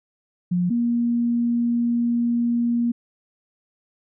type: tone pair in turn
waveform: sine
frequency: 177.5 / 236.9 Hz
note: F3 / A#3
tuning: +28 / +28 cents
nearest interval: perfect fourth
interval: 500 cents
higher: second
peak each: -18 dBFS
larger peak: neither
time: 0.51-0.7 / 0.7-2.92 s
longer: second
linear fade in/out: 10 ms
effects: none